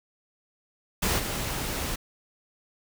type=noise with level steps; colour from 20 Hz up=pink; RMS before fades=-25 / -31 dBFS; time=1.02-1.96 s; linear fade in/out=10 ms; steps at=1.18 s; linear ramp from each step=20 ms; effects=none